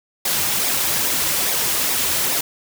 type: noise with flanger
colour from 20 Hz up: white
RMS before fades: -20 dBFS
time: 0.25-2.41 s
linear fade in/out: 5 ms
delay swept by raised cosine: 0.66 to 4.56 ms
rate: 2.4 Hz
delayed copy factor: -0.5
effects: none